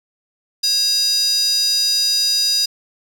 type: tone with high-pass filter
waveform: square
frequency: 544 Hz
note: C#5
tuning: 33 cents flat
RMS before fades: -17 dBFS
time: 0.63-2.66 s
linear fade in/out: 10 ms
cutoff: 4900 Hz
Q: 6.9
effects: none